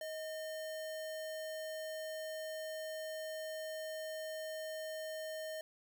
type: tone with sample-and-hold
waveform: sine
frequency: 630 Hz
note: D#5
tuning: 21 cents sharp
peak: -40 dBFS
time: 0.01-5.61 s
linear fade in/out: 2 ms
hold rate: 2450 Hz
effects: none